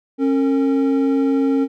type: tone pair together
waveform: triangle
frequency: 271.7 / 456.9 Hz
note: C#4 / A#4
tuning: -35 / -35 cents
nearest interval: major sixth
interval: 900 cents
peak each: -13 / -20 dBFS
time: 0.18-1.68 s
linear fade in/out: 50 ms
effects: none